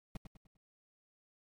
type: noise with echo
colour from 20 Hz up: brown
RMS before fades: -38 dBFS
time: 0.15-0.17 s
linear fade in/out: 5 ms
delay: 100 ms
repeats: 4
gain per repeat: -8 dB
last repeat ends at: 0.57 s
effects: MP3 96 kbps